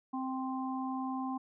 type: harmonic tone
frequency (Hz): 261.6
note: C4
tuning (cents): 0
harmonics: 1 / 3 / 4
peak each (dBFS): -35 / -40 / -41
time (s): 0.13-1.38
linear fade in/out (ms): 10
effects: none